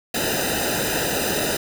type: noise with comb filter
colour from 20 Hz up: pink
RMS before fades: -23 dBFS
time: 0.14-1.57 s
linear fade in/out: 5 ms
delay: 0.9 ms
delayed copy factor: -0.95
effects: none